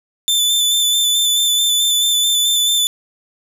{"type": "tone with vibrato", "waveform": "sawtooth", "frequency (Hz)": 3525, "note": "A7", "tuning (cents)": 2, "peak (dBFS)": -10, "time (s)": [0.28, 2.87], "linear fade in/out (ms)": 0, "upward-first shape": "square", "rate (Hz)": 4.6, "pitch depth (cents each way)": 19, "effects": []}